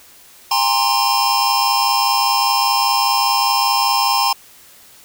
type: tone cluster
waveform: square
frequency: 807 / 917 / 1051 / 5230 Hz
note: G#5 / A#5 / C6 / E8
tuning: -50 / -29 / +7 / -15 cents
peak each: -20 dBFS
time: 0.51-4.33 s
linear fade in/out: 5 ms
effects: white hiss -45 dBFS RMS until 5.04 s